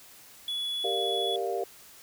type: tone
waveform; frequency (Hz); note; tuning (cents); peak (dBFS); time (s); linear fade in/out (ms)
triangle; 3400; G#7; +40; -28; 0.48-1.36; 2
type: chord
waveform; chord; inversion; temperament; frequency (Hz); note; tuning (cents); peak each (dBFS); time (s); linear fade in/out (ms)
sine; G minor seventh; none; equal; 392 / 466.2 / 587.3 / 698.5; G4 / Bb4 / D5 / F5; 0 / 0 / 0 / 0; -32 / -33 / -37 / -33; 0.84-1.64; 5
effects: white hiss -52 dBFS RMS until 2.02 s